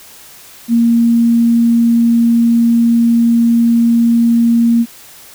sine tone, 233.1 Hz, A#3, in tune, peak -7 dBFS, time 0.68-4.86 s, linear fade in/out 50 ms, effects white hiss -38 dBFS RMS until 5.34 s

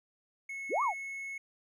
triangle tone, 2190 Hz, C#7, 22 cents flat, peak -36 dBFS, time 0.49-1.38 s, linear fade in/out 5 ms
sine linear two-way sweep, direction up then down, 196 to 1200 to 621 Hz, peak -27 dBFS, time 0.69-0.94 s, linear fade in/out 50 ms, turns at 0.83 s
effects none

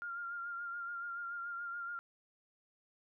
sine tone with vibrato, 1396.9 Hz, F6, in tune, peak -39 dBFS, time 0.02-1.99 s, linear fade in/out 0 ms, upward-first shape sine, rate 7 Hz, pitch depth 29 cents each way, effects none

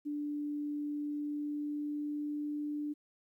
sine tone with pitch glide, 293.7 to 295.7 Hz, D4 to D4, 0 to +12 cents, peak -34 dBFS, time 0.05-2.94 s, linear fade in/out 20 ms, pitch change +12 cents, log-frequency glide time 0.9-2.58 s, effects 12-bit

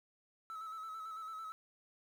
triangle tone with vibrato, 1300 Hz, E6, 24 cents flat, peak -40 dBFS, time 0.5-1.52 s, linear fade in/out 0 ms, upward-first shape square, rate 9 Hz, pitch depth 31 cents each way, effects tanh soft clip ceiling -37 dBFS + 11-bit

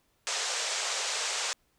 white band-pass noise, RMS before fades -32 dBFS, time 0.27-1.53 s, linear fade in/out 0 ms, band 430 to 7900 Hz, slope 48 dB/octave, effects pink hiss -71 dBFS RMS until 1.78 s

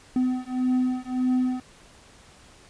triangle beating tone pair, 252.9 / 254.6 Hz, B3 / C4, +41 / -47 cents, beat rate 1.7 Hz, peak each -23 dBFS, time 0.16-1.6 s, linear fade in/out 2 ms, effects pink hiss -52 dBFS RMS until 2.69 s + resampled to 22050 Hz

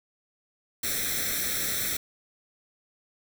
white noise with comb filter, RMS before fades -29 dBFS, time 0.83-1.97 s, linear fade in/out 5 ms, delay 0.52 ms, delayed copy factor +0.9, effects none

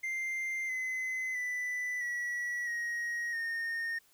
triangle tone with pitch steps, 2093 / 2039 / 1987 / 1936 / 1886.3 / 1837.9 Hz, C7 / C7 / B6 / B6 / A#6 / A#6, 0 / -45 / +10 / -35 / +20 / -25 cents, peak -31 dBFS, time 0.03-3.99 s, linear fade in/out 10 ms, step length 660 ms, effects white hiss -66 dBFS RMS until 4.13 s

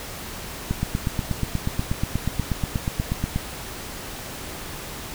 click train, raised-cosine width 5 ms, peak -10 dBFS, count 23, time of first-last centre 0.71-3.361 s, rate 8.3 Hz, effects pink hiss -35 dBFS RMS until 5.14 s

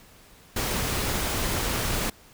pink noise, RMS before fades -27 dBFS, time 0.56-2.1 s, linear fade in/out 5 ms, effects pink hiss -53 dBFS RMS until 2.33 s

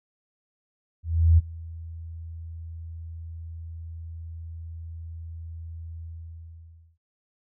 sine tone with ADSR envelope, 82.41 Hz, E2, in tune, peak -12 dBFS, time 1.03-6.98 s, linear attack 350 ms, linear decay 25 ms, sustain -23 dB, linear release 950 ms, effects none

